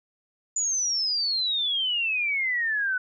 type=exponential sweep; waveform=sine; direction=down; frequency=7040 to 1480 Hz; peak=-23 dBFS; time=0.56-2.98 s; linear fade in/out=5 ms; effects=none